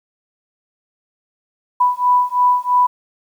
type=beating tone pair; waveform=sine; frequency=987.8 / 990.8 Hz; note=B5 / B5; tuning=0 / +5 cents; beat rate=3 Hz; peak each=-15 dBFS; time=1.8-2.87 s; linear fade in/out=10 ms; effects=8-bit